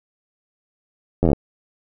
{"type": "slowing click train", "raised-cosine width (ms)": 2, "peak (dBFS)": -4, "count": 9, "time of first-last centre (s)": [1.23, 1.331], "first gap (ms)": 11, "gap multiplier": 1.04, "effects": []}